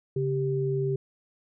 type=tone pair together; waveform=sine; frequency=138.59 / 391.6 Hz; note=C#3 / G4; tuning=0 / -2 cents; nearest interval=octave + tritone; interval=1798 cents; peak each=-27 dBFS; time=0.16-0.96 s; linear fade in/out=5 ms; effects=none